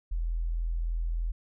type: tone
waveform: sine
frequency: 41.66 Hz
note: E1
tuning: 19 cents sharp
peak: -27 dBFS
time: 0.11-1.32 s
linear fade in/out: 10 ms
effects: none